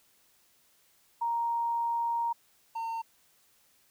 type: tone pair in turn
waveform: sine / triangle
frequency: 934 / 910.6 Hz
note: A#5 / A#5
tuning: +3 / -41 cents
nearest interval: unison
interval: 44 cents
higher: first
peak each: -27 / -30 dBFS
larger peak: first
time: 1.21-2.33 / 2.75-3.02 s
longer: first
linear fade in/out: 10 ms
effects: white hiss -66 dBFS RMS until 3.9 s